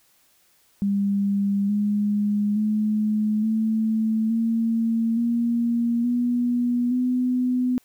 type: tone with pitch steps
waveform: sine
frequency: 200 / 206.6 / 213.4 / 220.4 / 227.6 / 235.1 / 242.8 / 250.8 Hz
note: G3 / G#3 / G#3 / A3 / A#3 / A#3 / B3 / B3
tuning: +35 / -9 / +47 / +3 / -41 / +15 / -29 / +27 cents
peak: -19 dBFS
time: 0.82-7.78 s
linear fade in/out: 0 ms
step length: 870 ms
effects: white hiss -61 dBFS RMS until 7.84 s